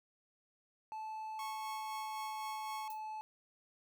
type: tone with pitch glide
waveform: triangle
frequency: 872 to 865.5 Hz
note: A5 to A5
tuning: -16 to -29 cents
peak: -39 dBFS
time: 0.92-3.21 s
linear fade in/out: 0 ms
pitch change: -13 cents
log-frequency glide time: 1.37-2.42 s
type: tone with tremolo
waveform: sawtooth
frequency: 1100 Hz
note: C#6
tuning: 14 cents flat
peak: -39 dBFS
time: 1.39-2.88 s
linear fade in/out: 2 ms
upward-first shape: sine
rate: 3.9 Hz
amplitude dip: 35%
type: noise with exponential decay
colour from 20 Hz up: violet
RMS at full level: -48 dBFS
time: 2.9-3.03 s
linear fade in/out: 2 ms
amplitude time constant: 27 ms
effects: none